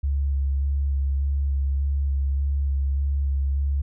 sine tone with vibrato, 69.3 Hz, C#2, in tune, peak -20 dBFS, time 0.03-3.82 s, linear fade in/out 10 ms, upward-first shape square, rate 1.7 Hz, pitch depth 15 cents each way, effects none

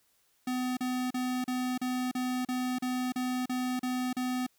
square tone bursts, 252.3 Hz, B3, 37 cents sharp, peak -30 dBFS, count 12, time 0.47-4.466 s, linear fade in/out 5 ms, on 300 ms, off 36 ms, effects white hiss -70 dBFS RMS until 4.58 s

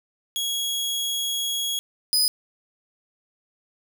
sawtooth tone pair in turn, 3322 / 4988 Hz, G#7 / D#8, 0 / +3 cents, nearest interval perfect fifth, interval 703 cents, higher second, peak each -21 / -15 dBFS, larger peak second, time 0.36-1.79 / 2.13-2.28 s, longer first, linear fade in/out 0 ms, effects none

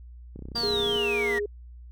click train, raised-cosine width 3 ms, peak -27 dBFS, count 20, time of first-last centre 0.36-0.959 s, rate 31.7 Hz
10% pulse tone, 234.7 Hz, A#3, 12 cents sharp, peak -25 dBFS, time 0.55-1.39 s, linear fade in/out 10 ms
sine exponential sweep, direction down, 4800 to 1841 Hz, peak -26 dBFS, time 0.55-1.4 s, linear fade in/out 10 ms
sine tone with vibrato, 411.5 Hz, G#4, 16 cents flat, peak -26 dBFS, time 0.63-1.46 s, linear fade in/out 5 ms, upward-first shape sine, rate 3.9 Hz, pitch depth 9 cents each way
effects added 60 Hz sine -42 dBFS peak until 1.91 s

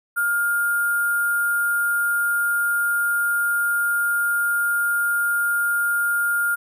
sine tone with sample-and-hold, 1410 Hz, F6, 16 cents sharp, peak -18 dBFS, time 0.16-6.56 s, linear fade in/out 20 ms, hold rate 11025 Hz, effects none

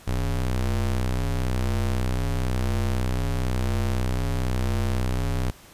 45% pulse ring-modulated tone, 63 Hz, B1, 35 cents sharp, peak -19 dBFS, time 0.07-5.51 s, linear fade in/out 10 ms, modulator 31 Hz, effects pink hiss -49 dBFS RMS until 5.73 s + resampled to 32000 Hz

